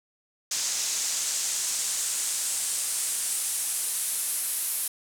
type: noise with band-pass filter sweep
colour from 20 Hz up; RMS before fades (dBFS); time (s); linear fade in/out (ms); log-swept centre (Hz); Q
pink; -29; 0.51-4.88; 5; 6500 to 11000; 2.1
effects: none